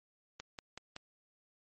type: click train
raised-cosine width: 0.2 ms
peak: -26 dBFS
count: 4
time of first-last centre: 0.4-0.964 s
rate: 5.32 Hz
effects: MP3 32 kbps